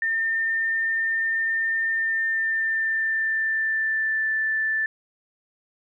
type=tone with pitch glide; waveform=sine; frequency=1807 to 1761.7 Hz; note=A6 to A6; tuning=+46 to +2 cents; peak=-21 dBFS; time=0.02-4.86 s; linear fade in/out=2 ms; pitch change=-44 cents; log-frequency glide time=1.9-4.31 s; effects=none